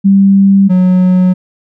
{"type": "tone pair in turn", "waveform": ["sine", "triangle"], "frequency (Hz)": [196.2, 183.2], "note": ["G3", "F#3"], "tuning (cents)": [2, -17], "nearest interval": "minor second", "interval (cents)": 119, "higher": "first", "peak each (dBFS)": -3, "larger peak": "neither", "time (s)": [[0.04, 0.69], [0.69, 1.34]], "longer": "neither", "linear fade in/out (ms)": 20, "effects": []}